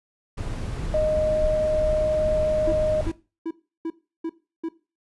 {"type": "noise", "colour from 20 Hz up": "brown", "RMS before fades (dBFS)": -29, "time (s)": [0.37, 3.12], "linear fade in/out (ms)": 10}
{"type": "tone", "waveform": "sine", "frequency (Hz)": 618, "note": "D#5", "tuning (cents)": -12, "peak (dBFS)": -19, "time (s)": [0.94, 3.01], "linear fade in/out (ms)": 2}
{"type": "tone bursts", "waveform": "triangle", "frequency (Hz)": 327.6, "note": "E4", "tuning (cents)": -11, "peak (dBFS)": -23, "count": 6, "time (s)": [2.67, 4.688], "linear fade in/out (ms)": 5, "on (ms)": 53, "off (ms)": 340}
{"effects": ["noise-tail reverb RT60 0.3 s tail -17 dB re dry", "resampled to 24000 Hz"]}